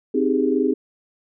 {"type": "chord", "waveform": "sine", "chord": "Ab major seventh", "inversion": "first", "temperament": "equal", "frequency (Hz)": [261.6, 311.1, 392, 415.3], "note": ["C4", "Eb4", "G4", "Ab4"], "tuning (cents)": [0, 0, 0, 0], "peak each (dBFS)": [-21, -23, -23, -22], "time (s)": [0.14, 0.74], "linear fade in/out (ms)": 10, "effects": []}